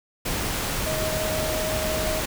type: tone in noise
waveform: sine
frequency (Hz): 627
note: D#5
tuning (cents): +13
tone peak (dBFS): -27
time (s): 0.86-2.21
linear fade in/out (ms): 10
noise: pink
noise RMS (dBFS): -27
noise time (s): 0.25-2.26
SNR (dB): -3
effects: none